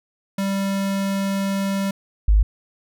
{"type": "tone pair in turn", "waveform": ["square", "sine"], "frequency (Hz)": [196, 51.91], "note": ["G3", "G#1"], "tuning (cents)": [0, 0], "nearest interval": "octave + major seventh", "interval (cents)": 2300, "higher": "first", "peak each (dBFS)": [-21, -11], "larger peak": "second", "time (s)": [[0.38, 1.91], [2.28, 2.43]], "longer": "first", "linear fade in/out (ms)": 5, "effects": []}